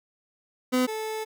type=tone pair in turn; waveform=30% pulse; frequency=253.3 / 436.7 Hz; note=B3 / A4; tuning=+44 / -13 cents; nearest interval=major sixth; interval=943 cents; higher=second; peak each=-18 / -27 dBFS; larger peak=first; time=0.72-0.87 / 0.87-1.25 s; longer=second; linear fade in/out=20 ms; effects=none